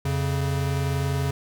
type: tone pair together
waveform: square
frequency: 87.31 / 138.59 Hz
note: F2 / C#3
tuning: 0 / 0 cents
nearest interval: minor sixth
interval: 800 cents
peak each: -28 / -25 dBFS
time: 0.05-1.31 s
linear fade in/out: 5 ms
effects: none